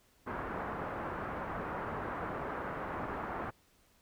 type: low-pass noise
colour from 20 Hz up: white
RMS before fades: -39 dBFS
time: 0.26-3.51 s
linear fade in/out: 20 ms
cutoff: 1400 Hz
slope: 24 dB/octave
effects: pink hiss -68 dBFS RMS until 4.01 s